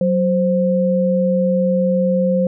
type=tone pair together; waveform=sine; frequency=185.93 / 523.3 Hz; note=F#3 / C5; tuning=+9 / 0 cents; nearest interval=octave + tritone; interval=1791 cents; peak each=-16 dBFS; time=0.01-2.47 s; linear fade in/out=2 ms; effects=none